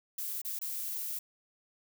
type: noise with dropouts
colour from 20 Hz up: violet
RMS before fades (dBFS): -37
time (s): 0.18-1.19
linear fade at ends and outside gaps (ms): 5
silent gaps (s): 0.417-0.448 / 0.59-0.614
effects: none